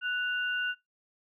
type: tone pair together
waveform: sine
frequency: 1480 / 2794 Hz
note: F#6 / F7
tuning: 0 / 0 cents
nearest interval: major seventh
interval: 1100 cents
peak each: -29 / -35 dBFS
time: 0.01-0.75 s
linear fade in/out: 50 ms
effects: noise-tail reverb RT60 0.2 s tail -24 dB re dry